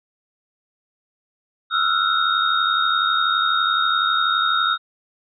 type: tone cluster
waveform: sine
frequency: 1296 / 1368 / 1465 / 3717 Hz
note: E6 / F6 / F#6 / A#7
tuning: -30 / -36 / -18 / -6 cents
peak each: -23 / -20 / -25 / -22 dBFS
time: 1.7-4.78 s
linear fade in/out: 50 ms
effects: none